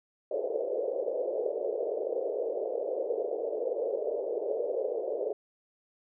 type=band-pass noise; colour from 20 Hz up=pink; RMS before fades=-32 dBFS; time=0.31-5.33 s; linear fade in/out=5 ms; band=420 to 580 Hz; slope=48 dB/octave; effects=none